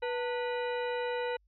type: harmonic tone with a mistuned harmonic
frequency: 489.4 Hz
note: B4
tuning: 16 cents flat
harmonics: 1 / 2 / 3 / 4 / 5 / 6 / 8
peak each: -32 / -38 / -42 / -44 / -46 / -48 / -50 dBFS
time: 0.02-1.37 s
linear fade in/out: 10 ms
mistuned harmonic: 2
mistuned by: -140 cents
effects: added 50 Hz sine -65 dBFS peak until 1.47 s